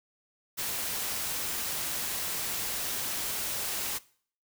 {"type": "noise", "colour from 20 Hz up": "white", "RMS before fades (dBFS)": -33, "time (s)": [0.57, 3.99], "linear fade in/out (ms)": 20, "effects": ["noise-tail reverb RT60 0.5 s tail -20 dB re dry"]}